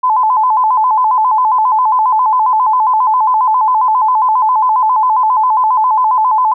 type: tone with vibrato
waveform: sine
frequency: 938 Hz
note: A#5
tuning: 11 cents sharp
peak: -8 dBFS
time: 0.03-6.54 s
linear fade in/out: 10 ms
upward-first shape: square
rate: 7.4 Hz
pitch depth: 130 cents each way
effects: none